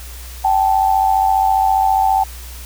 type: tone pair together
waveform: sine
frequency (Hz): 774 / 868.8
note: G5 / A5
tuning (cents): -22 / -22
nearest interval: major second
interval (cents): 200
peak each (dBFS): -13 / -16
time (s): 0.44-2.24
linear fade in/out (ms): 10
effects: added 61 Hz sine -31 dBFS peak until 2.65 s + white hiss -37 dBFS RMS until 2.65 s